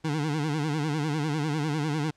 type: tone with vibrato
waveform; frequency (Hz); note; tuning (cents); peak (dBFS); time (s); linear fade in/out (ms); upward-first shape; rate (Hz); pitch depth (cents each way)
25% pulse; 151.1; D3; +50; -22; 0.04-2.11; 10; sine; 10; 110
effects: pink hiss -67 dBFS RMS until 2.16 s + low-pass 7000 Hz 12 dB/octave